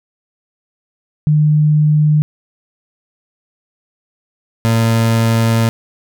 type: tone pair in turn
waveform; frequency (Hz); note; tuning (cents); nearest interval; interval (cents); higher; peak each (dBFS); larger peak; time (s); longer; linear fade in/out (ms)
sine / 30% pulse; 151.4 / 113.95; D#3 / A#2; -47 / -39; perfect fourth; 492; first; -8; neither; 1.27-2.22 / 4.65-5.69; second; 0
effects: none